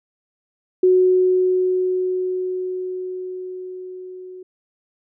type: tone with level ramp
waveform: sine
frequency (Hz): 368.5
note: F#4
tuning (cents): -7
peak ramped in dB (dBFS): -10 to -34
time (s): 0.83-4.43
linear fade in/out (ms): 5
effects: none